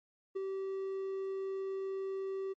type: tone with ADSR envelope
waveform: triangle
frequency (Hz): 386.1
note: G4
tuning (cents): -26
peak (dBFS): -30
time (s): 0.35-2.54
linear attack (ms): 16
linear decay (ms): 10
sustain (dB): -3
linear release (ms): 22
effects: MP3 32 kbps